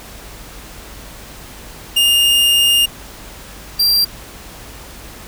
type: tone pair in turn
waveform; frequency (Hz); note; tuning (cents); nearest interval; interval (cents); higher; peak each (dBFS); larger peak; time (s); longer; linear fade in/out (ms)
45% pulse; 2829 / 4733; F7 / D8; +22 / +13; major sixth; 891; second; -10; neither; 1.96-2.86 / 3.79-4.05; first; 10
effects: added 50 Hz sine -40 dBFS peak until 5.27 s + pink hiss -36 dBFS RMS until 5.27 s